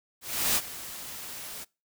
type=noise with ADSR envelope; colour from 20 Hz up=white; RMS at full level=-24 dBFS; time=0.21-1.65 s; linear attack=350 ms; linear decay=48 ms; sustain=-16 dB; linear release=22 ms; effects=noise-tail reverb RT60 0.3 s tail -25 dB re dry